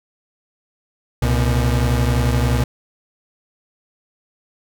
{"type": "tone pair together", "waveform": "35% pulse", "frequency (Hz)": [65.72, 119.9], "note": ["C2", "A#2"], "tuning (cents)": [8, 49], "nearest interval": "minor seventh", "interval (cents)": 1041, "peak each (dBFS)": -16, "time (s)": [1.22, 2.64], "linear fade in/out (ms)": 5, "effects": []}